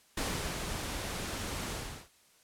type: noise with ADSR envelope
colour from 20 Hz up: pink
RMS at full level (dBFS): -33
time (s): 0.17-2.09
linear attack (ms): 5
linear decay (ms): 360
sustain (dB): -4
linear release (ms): 370
effects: white hiss -64 dBFS RMS until 2.43 s + low-pass 11000 Hz 12 dB/octave

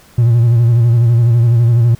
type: tone with vibrato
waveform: triangle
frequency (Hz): 117.7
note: A#2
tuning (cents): +17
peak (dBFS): -4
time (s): 0.18-1.95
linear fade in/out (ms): 5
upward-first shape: sine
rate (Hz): 12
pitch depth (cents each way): 55
effects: tanh soft clip ceiling -1 dBFS + pink hiss -45 dBFS RMS until 1.99 s

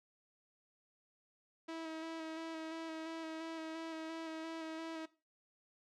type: tone with vibrato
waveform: sawtooth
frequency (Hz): 322.9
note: E4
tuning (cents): -36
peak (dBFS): -38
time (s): 1.68-5.06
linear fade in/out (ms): 10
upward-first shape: square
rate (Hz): 2.9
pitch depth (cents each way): 18
effects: noise-tail reverb RT60 0.3 s tail -17 dB re dry + low-pass 5000 Hz 12 dB/octave

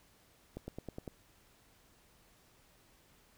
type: accelerating click train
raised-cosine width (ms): 2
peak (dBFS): -28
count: 6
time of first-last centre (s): 0.57-1.078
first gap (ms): 110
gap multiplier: 0.96
effects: pink hiss -66 dBFS RMS until 3.37 s

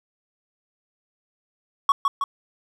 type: tone with echo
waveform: triangle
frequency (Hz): 1115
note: C#6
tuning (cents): +10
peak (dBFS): -11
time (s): 1.89-1.92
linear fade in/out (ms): 2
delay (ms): 160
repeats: 2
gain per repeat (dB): -4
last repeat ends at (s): 2.24
effects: none

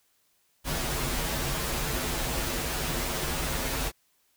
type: noise with comb filter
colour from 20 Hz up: pink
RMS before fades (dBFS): -30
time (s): 0.64-3.92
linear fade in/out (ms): 50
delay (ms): 10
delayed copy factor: -1
effects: white hiss -69 dBFS RMS until 4.36 s

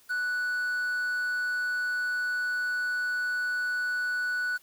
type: tone with quantisation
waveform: triangle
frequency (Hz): 1480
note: F#6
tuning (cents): 0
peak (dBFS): -25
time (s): 0.09-4.58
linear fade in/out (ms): 20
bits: 8
effects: white hiss -60 dBFS RMS until 4.62 s

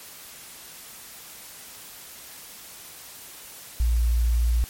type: tone with quantisation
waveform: sine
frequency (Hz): 58.27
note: A#1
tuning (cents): 0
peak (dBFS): -18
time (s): 3.8-4.64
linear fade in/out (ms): 0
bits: 8
effects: white hiss -43 dBFS RMS until 4.69 s + MP3 64 kbps

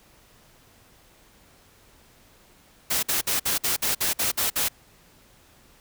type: noise bursts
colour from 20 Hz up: white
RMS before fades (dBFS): -24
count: 10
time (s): 2.9-4.686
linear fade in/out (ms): 10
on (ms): 130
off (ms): 54
effects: pink hiss -56 dBFS RMS until 5.8 s

